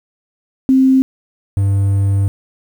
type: tone pair in turn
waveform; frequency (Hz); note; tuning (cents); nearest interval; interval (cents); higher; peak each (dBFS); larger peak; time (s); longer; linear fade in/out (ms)
sine / triangle; 263.4 / 98.66; C4 / G2; +12 / +12; octave + perfect fourth; 1700; first; -7 / -9; first; 0.69-1.02 / 1.57-2.28; second; 0
effects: 7-bit